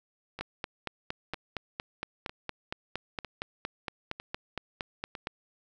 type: two click trains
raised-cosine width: 0.3 ms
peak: -23 / -17 dBFS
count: 6 / 22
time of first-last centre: 0.39-5.152 / 0.41-5.271 s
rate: 1.05 / 4.32 Hz
effects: none